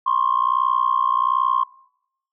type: tone with amplitude modulation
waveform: sine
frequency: 1066 Hz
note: C6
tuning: 32 cents sharp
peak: -11 dBFS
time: 0.06-1.64 s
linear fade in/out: 10 ms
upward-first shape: sine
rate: 61.3 Hz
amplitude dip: 95%
effects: noise-tail reverb RT60 0.8 s tail -26 dB re dry + tanh soft clip ceiling -9 dBFS